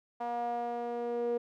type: tone with band-pass filter sweep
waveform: sawtooth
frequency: 238.4 Hz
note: A#3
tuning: 39 cents sharp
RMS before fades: -34 dBFS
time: 0.2-1.38 s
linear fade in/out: 10 ms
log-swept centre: 800 to 480 Hz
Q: 5
effects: none